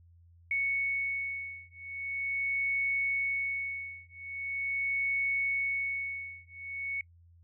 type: beating tone pair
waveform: sine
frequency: 2217 / 2217.42 Hz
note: C#7 / C#7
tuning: 0 / 0 cents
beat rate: 0.42 Hz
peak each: -33 / -33 dBFS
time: 0.51-7.01 s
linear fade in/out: 2 ms
effects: noise-tail reverb RT60 0.1 s tail -26 dB re dry + added 85 Hz sine -56 dBFS peak until 7.43 s